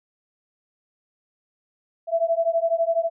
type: beating tone pair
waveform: sine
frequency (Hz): 659.3 / 671.3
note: E5 / E5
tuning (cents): 0 / +31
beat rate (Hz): 12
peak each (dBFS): -22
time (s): 2.07-3.1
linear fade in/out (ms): 50
effects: none